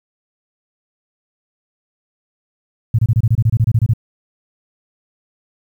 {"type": "tone bursts", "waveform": "sine", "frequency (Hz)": 112.8, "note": "A2", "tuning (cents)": 44, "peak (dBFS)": -9, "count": 14, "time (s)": [2.94, 3.936], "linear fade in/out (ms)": 5, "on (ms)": 47, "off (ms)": 26, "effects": ["8-bit"]}